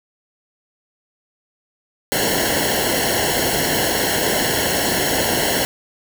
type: noise with comb filter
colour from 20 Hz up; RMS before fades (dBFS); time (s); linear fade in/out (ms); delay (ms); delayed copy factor
pink; -19; 2.12-5.65; 0; 0.82; -1
effects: none